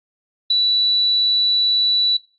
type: tone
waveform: sine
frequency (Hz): 3949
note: B7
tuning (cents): -1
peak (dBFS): -13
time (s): 0.5-2.17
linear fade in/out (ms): 5
effects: noise-tail reverb RT60 0.3 s tail -17 dB re dry + AAC 64 kbps

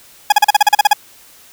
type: tone bursts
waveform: 40% pulse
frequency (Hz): 832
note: G#5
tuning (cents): +3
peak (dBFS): -4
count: 11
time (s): 0.3-0.933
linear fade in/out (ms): 5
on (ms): 23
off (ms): 38
effects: white hiss -44 dBFS RMS until 1.52 s

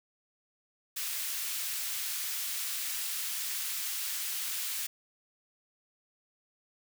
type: high-pass noise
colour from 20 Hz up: white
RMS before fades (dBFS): -35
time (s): 0.96-4.87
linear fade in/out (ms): 10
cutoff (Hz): 1700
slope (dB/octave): 12
effects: none

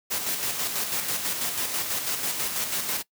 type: noise with tremolo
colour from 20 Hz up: white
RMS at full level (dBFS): -27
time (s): 0.1-3.03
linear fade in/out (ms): 20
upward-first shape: square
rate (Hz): 6.1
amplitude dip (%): 40
effects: noise-tail reverb RT60 0.1 s tail -21 dB re dry + high-pass 100 Hz 12 dB/octave

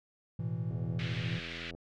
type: chord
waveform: triangle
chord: A suspended second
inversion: none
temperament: just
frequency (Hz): 110 / 123.75 / 165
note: A2 / B2 / E3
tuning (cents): 0 / +4 / +2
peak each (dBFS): -35 / -35 / -35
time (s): 0.39-1.39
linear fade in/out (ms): 5
type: click train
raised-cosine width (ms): 2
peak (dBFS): -34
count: 88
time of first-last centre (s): 0.71-1.749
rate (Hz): 83.7
type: band-pass noise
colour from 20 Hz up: pink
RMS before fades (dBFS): -43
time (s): 0.99-1.71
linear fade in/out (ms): 2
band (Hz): 1700 to 3600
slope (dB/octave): 24
effects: none

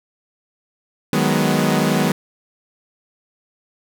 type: chord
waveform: sawtooth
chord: G# minor seventh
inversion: second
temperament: equal with one note detuned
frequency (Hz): 155.56 / 186.18 / 207.7 / 246.9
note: D#3 / F#3 / G#3 / B3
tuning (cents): 0 / +11 / 0 / 0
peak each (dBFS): -17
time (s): 1.13-2.12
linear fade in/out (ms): 2
effects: none

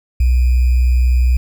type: tone with sample-and-hold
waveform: sine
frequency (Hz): 62.1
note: B1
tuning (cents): +10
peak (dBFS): -9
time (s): 0.2-1.37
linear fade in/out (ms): 5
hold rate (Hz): 2450
effects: none

